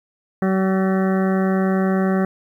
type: harmonic tone with a mistuned harmonic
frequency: 190 Hz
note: F#3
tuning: 46 cents sharp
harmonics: 1 / 2 / 3 / 4 / 6 / 7 / 8 / 9 / 10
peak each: -17 / -23 / -27 / -29 / -33 / -34 / -35 / -36 / -37 dBFS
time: 0.42-2.25 s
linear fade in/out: 2 ms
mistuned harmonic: 9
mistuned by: +57 cents
effects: 9-bit